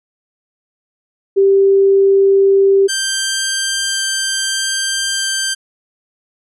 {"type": "tone pair in turn", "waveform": ["sine", "10% pulse"], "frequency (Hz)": [392, 1574.8], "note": ["G4", "G6"], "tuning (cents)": [0, 8], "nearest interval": "2 octaves", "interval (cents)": 2408, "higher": "second", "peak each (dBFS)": -7, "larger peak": "neither", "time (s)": [[1.36, 2.88], [2.88, 5.55]], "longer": "second", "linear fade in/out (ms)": 20, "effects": ["resampled to 24000 Hz"]}